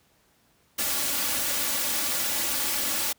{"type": "noise with comb filter", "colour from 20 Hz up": "white", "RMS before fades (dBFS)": -27, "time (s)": [0.78, 3.13], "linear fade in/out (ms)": 10, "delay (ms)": 3.5, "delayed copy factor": 0.6, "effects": ["pink hiss -64 dBFS RMS until 3.18 s", "high-pass 60 Hz 12 dB/octave"]}